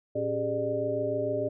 sine tone cluster, 114.3 / 277.2 / 393.6 / 420.3 / 600 Hz, A#2 / C#4 / G4 / G#4 / D5, -34 / 0 / +7 / +21 / +37 cents, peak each -37 / -36 / -34 / -34 / -29 dBFS, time 0.15-1.49 s, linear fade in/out 10 ms, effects none

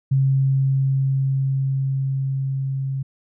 sine tone with level ramp, 135 Hz, C#3, 45 cents flat, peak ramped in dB -14 to -22 dBFS, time 0.11-3.03 s, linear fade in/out 10 ms, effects none

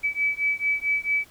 sine beating tone pair, 2293 / 2297.5 Hz, D7 / D7, -42 / -39 cents, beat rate 4.5 Hz, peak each -25 dBFS, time 0.03-1.25 s, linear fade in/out 20 ms, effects pink hiss -53 dBFS RMS until 1.3 s

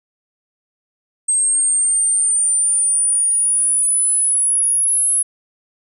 sine linear sweep, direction up, 8372 to 10720 Hz, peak -13 dBFS, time 1.28-5.23 s, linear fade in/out 10 ms, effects none

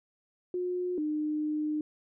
sine tone pair in turn, 360 / 303.6 Hz, F#4 / D#4, -47 / -42 cents, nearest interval minor third, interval 295 cents, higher first, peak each -29 / -28 dBFS, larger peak second, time 0.54-0.98 / 0.98-1.81 s, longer second, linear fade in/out 2 ms, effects none

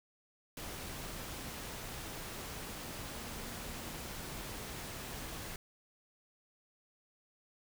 sine tone in noise, 233.1 Hz, A#3, in tune, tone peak -53 dBFS, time 3.17-4.07 s, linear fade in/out 2 ms, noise pink, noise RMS -44 dBFS, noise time 0.57-5.56 s, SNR -12 dB, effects none

